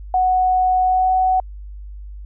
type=tone with pitch glide; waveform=sine; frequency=740 to 746.9 Hz; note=F#5 to F#5; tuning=0 to +16 cents; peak=-13 dBFS; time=0.14-1.4 s; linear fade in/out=2 ms; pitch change=+16 cents; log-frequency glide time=0.84-1.11 s; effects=added 50 Hz sine -31 dBFS peak until 2.25 s